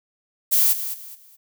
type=noise with echo; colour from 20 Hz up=violet; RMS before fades=-17 dBFS; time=0.51-0.74 s; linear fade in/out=20 ms; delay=210 ms; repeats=3; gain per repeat=-11 dB; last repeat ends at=1.37 s; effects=none